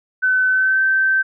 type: tone with pitch glide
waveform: sine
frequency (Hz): 1515 to 1551.3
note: F#6 to G6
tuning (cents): +40 to -19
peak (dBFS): -13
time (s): 0.22-1.23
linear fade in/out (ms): 20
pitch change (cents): +41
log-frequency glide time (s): 0.49-0.82
effects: none